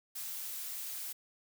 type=noise; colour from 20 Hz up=blue; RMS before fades=-41 dBFS; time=0.15-1.13 s; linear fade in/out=10 ms; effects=none